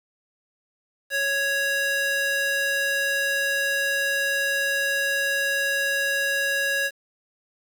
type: tone with high-pass filter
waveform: square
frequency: 554.4 Hz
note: C#5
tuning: in tune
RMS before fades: -24 dBFS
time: 1.1-6.91 s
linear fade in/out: 50 ms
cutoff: 1200 Hz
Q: 6.3
effects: 8-bit